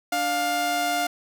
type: tone pair together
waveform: sawtooth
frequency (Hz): 293.7 / 705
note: D4 / F5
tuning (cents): 0 / +16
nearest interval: octave + minor third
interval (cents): 1516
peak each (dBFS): -28 / -19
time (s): 0.12-1.07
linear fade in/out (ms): 5
effects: none